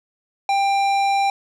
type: tone with tanh clipping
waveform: sine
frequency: 792 Hz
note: G5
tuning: 18 cents sharp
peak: -18 dBFS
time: 0.49-1.3 s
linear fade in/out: 2 ms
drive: 15 dB
effects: none